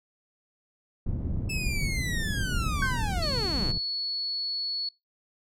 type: low-pass noise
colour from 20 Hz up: pink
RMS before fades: -30 dBFS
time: 1.06-3.78 s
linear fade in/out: 5 ms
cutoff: 200 Hz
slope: 12 dB/octave
type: linear sweep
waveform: sawtooth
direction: down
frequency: 2637 to 85 Hz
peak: -28 dBFS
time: 1.49-3.72 s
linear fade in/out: 10 ms
type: tone with exponential decay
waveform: triangle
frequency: 1547 Hz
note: G6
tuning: 23 cents flat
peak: -21 dBFS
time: 2.82-3.19 s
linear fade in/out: 5 ms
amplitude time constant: 80 ms
type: tone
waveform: sine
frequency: 4400 Hz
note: C#8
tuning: 14 cents flat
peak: -28 dBFS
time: 3.22-4.89 s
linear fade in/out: 5 ms
effects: noise-tail reverb RT60 0.2 s tail -22 dB re dry + low-pass 12000 Hz 12 dB/octave